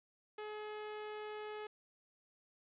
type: tone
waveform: sawtooth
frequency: 424.3 Hz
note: G#4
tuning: 37 cents sharp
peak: -39 dBFS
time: 0.38-1.67 s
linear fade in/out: 5 ms
effects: resampled to 8000 Hz + 11-bit